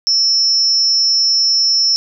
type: tone with amplitude modulation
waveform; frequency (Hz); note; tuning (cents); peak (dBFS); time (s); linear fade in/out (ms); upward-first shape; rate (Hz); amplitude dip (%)
sine; 5400; E8; +41; -7; 0.07-1.96; 0; sine; 270; 75
effects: none